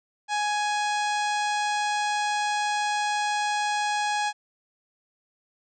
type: harmonic tone with a mistuned harmonic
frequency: 834 Hz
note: G#5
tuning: 7 cents sharp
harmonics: 1 / 2 / 3 / 4 / 5 / 6 / 7 / 8 / 9 / 10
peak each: -25 / -31 / -35 / -37 / -39 / -41 / -42 / -43 / -44 / -45 dBFS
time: 0.28-4.33 s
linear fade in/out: 50 ms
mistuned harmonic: 7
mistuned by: -17 cents
effects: none